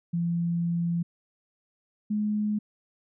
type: tone pair in turn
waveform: sine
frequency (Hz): 170.5 / 210.5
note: F3 / G#3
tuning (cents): -41 / +24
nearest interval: major third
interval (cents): 365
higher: second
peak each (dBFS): -24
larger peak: neither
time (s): 0.13-1.03 / 2.1-2.59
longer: first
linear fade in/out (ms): 10
effects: none